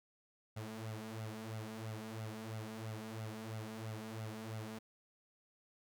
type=tone with flanger; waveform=sawtooth; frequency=110 Hz; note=A2; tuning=in tune; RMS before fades=-45 dBFS; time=0.56-4.79 s; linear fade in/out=10 ms; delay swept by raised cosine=1.4 to 4.9 ms; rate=3 Hz; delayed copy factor=+0.7; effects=none

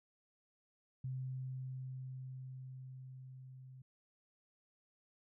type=tone with level ramp; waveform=sine; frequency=130 Hz; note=C3; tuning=11 cents flat; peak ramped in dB=-38 to -52 dBFS; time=1.04-3.82 s; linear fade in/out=5 ms; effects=none

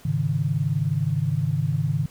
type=chord; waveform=sine; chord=Ab suspended fourth; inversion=none; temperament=equal with one note detuned; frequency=103.83 / 136.13 / 155.56 Hz; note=Ab2 / Db3 / Eb3; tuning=0 / -31 / 0 cents; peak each=-28 / -24 / -24 dBFS; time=0.05-2.06 s; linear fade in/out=5 ms; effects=pink hiss -51 dBFS RMS until 2.1 s

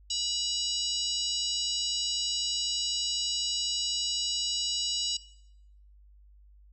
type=harmonic tone with a mistuned harmonic; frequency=972 Hz; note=B5; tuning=28 cents flat; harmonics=3 / 4 / 5 / 6 / 7 / 8; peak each=-34 / -35 / -36 / -37 / -37 / -38 dBFS; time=0.1-5.17 s; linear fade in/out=5 ms; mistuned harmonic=6; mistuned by=-99 cents; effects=noise-tail reverb RT60 0.8 s tail -19 dB re dry + added 50 Hz sine -53 dBFS peak until 6.72 s

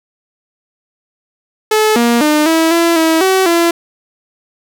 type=tone with pitch steps; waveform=sawtooth; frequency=431.4 / 236.3 / 302.1 / 324.8 / 336.8 / 323.2 / 379.2 / 338.9 Hz; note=A4 / A#3 / D4 / E4 / E4 / E4 / F#4 / E4; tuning=-34 / +24 / +49 / -26 / +37 / -34 / +43 / +48 cents; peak=-5 dBFS; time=1.71-3.71 s; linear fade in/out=5 ms; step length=250 ms; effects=none

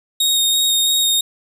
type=tone with vibrato; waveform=sawtooth; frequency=3729 Hz; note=A#7; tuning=in tune; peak=-11 dBFS; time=0.2-1.21 s; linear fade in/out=5 ms; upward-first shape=square; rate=3 Hz; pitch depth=11 cents each way; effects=none

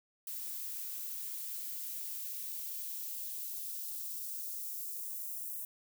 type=noise with high-pass filter sweep; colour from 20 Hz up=violet; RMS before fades=-41 dBFS; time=0.27-5.65 s; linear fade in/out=2 ms; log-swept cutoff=670 to 8600 Hz; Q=0.85; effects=none

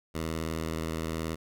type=tone with vibrato; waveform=10% pulse; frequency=80.6 Hz; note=E2; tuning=38 cents flat; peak=-23 dBFS; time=0.14-1.36 s; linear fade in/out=20 ms; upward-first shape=sine; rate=19 Hz; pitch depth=43 cents each way; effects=none

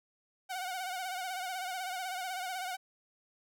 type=tone with vibrato; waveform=sawtooth; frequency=740 Hz; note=F#5; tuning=in tune; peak=-32 dBFS; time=0.49-2.77 s; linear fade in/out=20 ms; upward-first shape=sine; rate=16 Hz; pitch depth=66 cents each way; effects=none

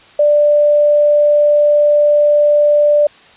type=tone; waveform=sine; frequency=590 Hz; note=D5; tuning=8 cents sharp; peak=-7 dBFS; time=0.19-3.07 s; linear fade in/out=5 ms; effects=white hiss -43 dBFS RMS until 3.36 s + resampled to 8000 Hz

